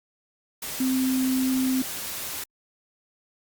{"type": "tone in noise", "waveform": "sine", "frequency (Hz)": 260, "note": "C4", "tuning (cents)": -11, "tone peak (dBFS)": -21, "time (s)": [0.8, 1.82], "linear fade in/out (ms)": 5, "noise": "white", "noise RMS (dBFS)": -33, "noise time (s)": [0.62, 2.44], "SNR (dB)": 9, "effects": ["Opus 48 kbps"]}